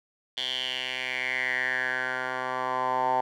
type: tone with band-pass filter sweep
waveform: 10% pulse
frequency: 128.2 Hz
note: C3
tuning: 35 cents flat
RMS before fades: -29 dBFS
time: 0.37-3.21 s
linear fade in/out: 5 ms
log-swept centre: 3400 to 860 Hz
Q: 5.8
effects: none